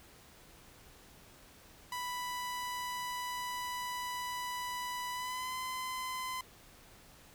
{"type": "tone with pitch glide", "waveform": "sawtooth", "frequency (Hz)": [989, 1024.5], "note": ["B5", "C6"], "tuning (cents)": [2, -37], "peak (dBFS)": -33, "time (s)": [1.92, 6.41], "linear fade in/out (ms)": 2, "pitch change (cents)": 61, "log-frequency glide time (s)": [5.11, 5.55], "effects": ["pink hiss -58 dBFS RMS until 7.34 s"]}